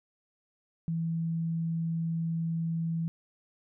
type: tone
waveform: sine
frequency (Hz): 164.81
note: E3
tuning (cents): 0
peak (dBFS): -28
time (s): 0.88-3.08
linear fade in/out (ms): 0
effects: none